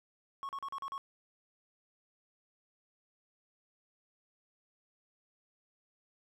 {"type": "tone bursts", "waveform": "triangle", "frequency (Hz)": 1100, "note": "C#6", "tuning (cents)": -14, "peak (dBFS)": -35, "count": 6, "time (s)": [0.43, 0.979], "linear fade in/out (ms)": 0, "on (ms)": 59, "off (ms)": 39, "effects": []}